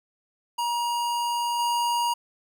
square tone with level steps, 950 Hz, A#5, 33 cents sharp, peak -25 / -23 dBFS, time 0.58-2.14 s, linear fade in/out 10 ms, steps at 1.59 s, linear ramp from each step 2 ms, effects none

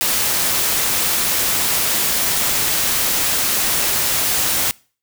white noise, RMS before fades -18 dBFS, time 0.01-4.71 s, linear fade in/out 0 ms, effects noise-tail reverb RT60 0.4 s tail -24 dB re dry

